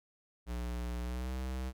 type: tone with pitch glide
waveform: square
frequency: 60 to 64.31 Hz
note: B1 to C2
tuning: -49 to -29 cents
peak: -36 dBFS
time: 0.46-1.73 s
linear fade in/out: 50 ms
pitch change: +120 cents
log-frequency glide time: 1.02-1.33 s
effects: none